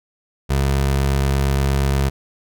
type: tone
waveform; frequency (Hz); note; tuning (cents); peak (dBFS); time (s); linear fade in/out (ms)
25% pulse; 68.5; C#2; -20; -12; 0.49-2.1; 20
effects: none